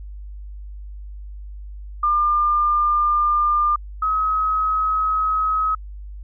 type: tone pair in turn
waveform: sine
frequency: 1200 / 1274.9 Hz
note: D6 / D#6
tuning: +37 / +42 cents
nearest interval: minor second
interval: 105 cents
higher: second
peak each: -15 / -17 dBFS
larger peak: first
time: 2.03-3.76 / 4.02-5.75 s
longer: neither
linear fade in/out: 5 ms
effects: added 50 Hz sine -32 dBFS peak until 6.23 s